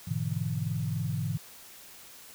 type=chord; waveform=sine; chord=E dominant seventh; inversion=first; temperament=equal with one note detuned; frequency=103.83 / 123.47 / 146.83 / 167.02 Hz; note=G#2 / B2 / D3 / E3; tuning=0 / 0 / 0 / +23 cents; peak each=-34 dBFS; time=0.07-1.38 s; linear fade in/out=10 ms; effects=white hiss -50 dBFS RMS until 2.34 s